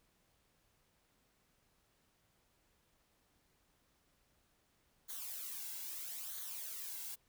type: noise with flanger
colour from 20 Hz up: blue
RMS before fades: -45 dBFS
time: 5.08-7.16 s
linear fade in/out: 20 ms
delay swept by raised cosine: 0.38 to 1.68 ms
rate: 0.77 Hz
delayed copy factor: -0.65
effects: pink hiss -75 dBFS RMS until 7.28 s